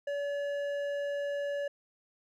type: tone with hard clipping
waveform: sine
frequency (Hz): 571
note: D5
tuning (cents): -49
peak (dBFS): -33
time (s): 0.07-1.68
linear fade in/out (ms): 5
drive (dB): 8
effects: none